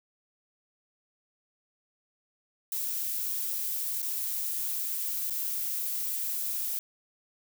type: noise with dropouts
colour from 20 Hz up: violet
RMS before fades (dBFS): -32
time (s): 2.72-6.79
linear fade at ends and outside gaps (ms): 1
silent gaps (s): 4.019-4.027 / 5.299-5.306
effects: none